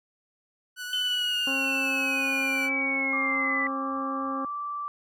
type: tone with vibrato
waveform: sawtooth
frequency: 1480 Hz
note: F#6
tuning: in tune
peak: -30 dBFS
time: 0.76-2.7 s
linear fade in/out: 50 ms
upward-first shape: triangle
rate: 7.9 Hz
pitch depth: 14 cents each way
type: exponential sweep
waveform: sine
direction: down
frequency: 3047 to 1975.5 Hz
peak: -25 dBFS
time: 0.93-3.67 s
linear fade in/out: 2 ms
type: harmonic tone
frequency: 269.2 Hz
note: C4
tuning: 49 cents sharp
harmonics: 1 / 2 / 3 / 4 / 5 / 6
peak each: -32 / -37 / -40 / -41 / -45 / -50 dBFS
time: 1.47-4.45 s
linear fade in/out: 2 ms
type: tone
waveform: sine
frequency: 1166 Hz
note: D6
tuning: 13 cents flat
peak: -30 dBFS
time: 3.13-4.88 s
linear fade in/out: 0 ms
effects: none